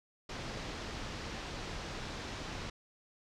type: low-pass noise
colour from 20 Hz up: pink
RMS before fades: -42 dBFS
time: 0.29-2.7 s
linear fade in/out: 5 ms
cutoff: 5900 Hz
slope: 24 dB/octave
effects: none